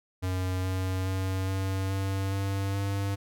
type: tone with pitch steps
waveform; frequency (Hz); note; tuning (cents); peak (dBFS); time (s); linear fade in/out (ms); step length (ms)
square; 92.5 / 93.57 / 94.66 / 95.76 / 96.87 / 98 / 99.14; F#2 / F#2 / F#2 / G2 / G2 / G2 / G2; 0 / +20 / +40 / -40 / -20 / 0 / +20; -28; 0.22-3.16; 20; 420
effects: none